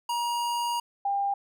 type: tone pair in turn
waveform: square / sine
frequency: 950 / 798.9 Hz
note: A#5 / G5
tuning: +33 / +33 cents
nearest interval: minor third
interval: 300 cents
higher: first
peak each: -27 / -24 dBFS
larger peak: second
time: 0.09-0.8 / 1.05-1.34 s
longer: first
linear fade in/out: 5 ms
effects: none